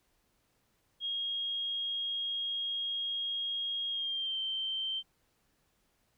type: tone with pitch glide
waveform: sine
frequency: 3265 to 3123 Hz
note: G#7 to G7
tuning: -30 to -7 cents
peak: -32 dBFS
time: 1-5.03 s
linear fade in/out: 50 ms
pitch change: -77 cents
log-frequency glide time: 3.9-4.38 s
effects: pink hiss -74 dBFS RMS until 6.17 s